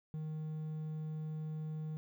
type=tone; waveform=triangle; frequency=155.56 Hz; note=D#3; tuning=in tune; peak=-36 dBFS; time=0.14-1.97 s; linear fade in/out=0 ms; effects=12-bit